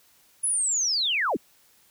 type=linear sweep; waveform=sine; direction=down; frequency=10540 to 145.7 Hz; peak=-22 dBFS; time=0.43-1.37 s; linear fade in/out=10 ms; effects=white hiss -60 dBFS RMS until 1.9 s